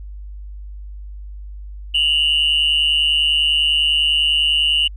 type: tone pair together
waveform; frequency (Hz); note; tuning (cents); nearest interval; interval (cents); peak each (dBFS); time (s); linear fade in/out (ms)
sine; 2810 / 2960; F7 / F#7; +10 / 0; minor second; 90; -15; 1.94-4.88; 10
effects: tanh soft clip ceiling -9 dBFS + added 50 Hz sine -30 dBFS peak until 4.96 s